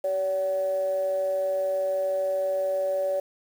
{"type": "tone with amplitude modulation", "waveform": "sine", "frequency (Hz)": 570, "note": "C#5", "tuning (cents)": 48, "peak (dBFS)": -20, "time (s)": [0.04, 3.2], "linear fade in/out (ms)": 5, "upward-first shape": "sine", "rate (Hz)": 187, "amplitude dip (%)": 55, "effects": ["tanh soft clip ceiling -16 dBFS", "8-bit"]}